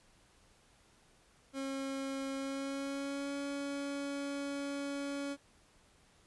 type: tone with pitch glide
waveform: 30% pulse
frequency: 271 to 281.4 Hz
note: C#4 to C#4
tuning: -39 to +26 cents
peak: -34 dBFS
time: 1.53-5.37 s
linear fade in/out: 50 ms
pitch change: +65 cents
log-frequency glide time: 2.35-3.35 s
effects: pink hiss -66 dBFS RMS until 6.26 s + resampled to 24000 Hz